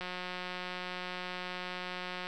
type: click train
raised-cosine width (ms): 0.3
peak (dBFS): -23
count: 410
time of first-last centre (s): 0.01-2.27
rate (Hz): 181
effects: none